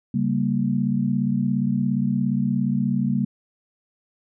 sine chord, G diminished, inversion second, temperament equal, 138.59 / 196 / 233.1 Hz, Db3 / G3 / Bb3, 0 / 0 / 0 cents, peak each -25 / -23 / -23 dBFS, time 0.14-3.25 s, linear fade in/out 5 ms, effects none

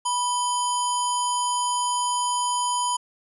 harmonic tone with a mistuned harmonic, 980 Hz, B5, 14 cents flat, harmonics 1 / 3 / 5 / 7 / 9 / 10, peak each -23 / -32 / -37 / -31 / -41 / -33 dBFS, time 0.05-2.97 s, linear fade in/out 10 ms, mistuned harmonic 3, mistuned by +86 cents, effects none

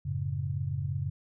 sine chord, F# minor, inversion none, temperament equal, 92.5 / 110 / 138.59 Hz, F#2 / A2 / C#3, 0 / 0 / 0 cents, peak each -34 / -36 / -32 dBFS, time 0.05-1.1 s, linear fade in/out 10 ms, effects none

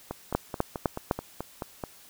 two click trains, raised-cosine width 1 ms, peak -9 / -18 dBFS, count 4 / 9, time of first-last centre 0.35-1.111 / 0.11-1.838 s, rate 3.94 / 4.63 Hz, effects white hiss -53 dBFS RMS until 2.09 s

